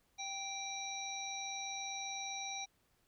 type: harmonic tone with a mistuned harmonic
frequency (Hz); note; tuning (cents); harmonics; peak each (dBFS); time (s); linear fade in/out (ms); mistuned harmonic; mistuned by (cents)
784; G5; 0; 1 / 3 / 5 / 7; -45 / -46 / -45 / -45; 0.18-2.66; 20; 7; +86
effects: pink hiss -75 dBFS RMS until 3.07 s